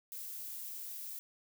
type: noise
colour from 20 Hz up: violet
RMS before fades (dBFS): -44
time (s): 0.12-1.19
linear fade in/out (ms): 0
effects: none